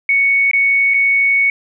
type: tone with dropouts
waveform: sine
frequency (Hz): 2222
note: C#7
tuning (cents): +4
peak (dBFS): -10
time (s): 0.09-1.5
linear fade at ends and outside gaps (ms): 2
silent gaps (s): 0.513-0.533 / 0.938-0.942
effects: none